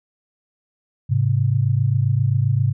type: tone pair together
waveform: sine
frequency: 106 / 133.58 Hz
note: G#2 / C3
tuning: +36 / +36 cents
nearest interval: major third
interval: 400 cents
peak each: -18 / -18 dBFS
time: 1.09-2.73 s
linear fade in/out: 20 ms
effects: none